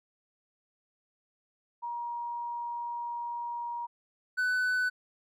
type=tone pair in turn; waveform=sine / triangle; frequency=949 / 1499.1 Hz; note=A#5 / F#6; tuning=+31 / +22 cents; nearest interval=minor sixth; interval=791 cents; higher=second; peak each=-33 / -24 dBFS; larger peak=second; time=1.82-3.87 / 4.37-4.9 s; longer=first; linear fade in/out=20 ms; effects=none